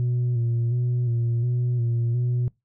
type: tone with vibrato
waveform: sine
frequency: 120 Hz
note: B2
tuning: 49 cents flat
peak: -18 dBFS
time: 0-2.48 s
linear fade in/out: 0 ms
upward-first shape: square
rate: 1.4 Hz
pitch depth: 36 cents each way
effects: noise-tail reverb RT60 0.2 s tail -24 dB re dry + tanh soft clip ceiling -19 dBFS